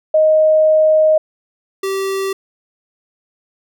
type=tone pair in turn; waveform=sine / square; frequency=624 / 387.7 Hz; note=D#5 / G4; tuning=+5 / -19 cents; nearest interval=minor sixth; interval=824 cents; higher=first; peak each=-8 / -18 dBFS; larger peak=first; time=0.14-1.18 / 1.83-2.33 s; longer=first; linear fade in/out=5 ms; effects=none